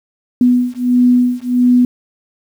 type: beating tone pair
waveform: sine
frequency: 246.4 / 247.9 Hz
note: B3 / B3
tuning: -4 / +7 cents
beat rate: 1.5 Hz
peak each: -12 dBFS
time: 0.41-1.85 s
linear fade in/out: 2 ms
effects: 7-bit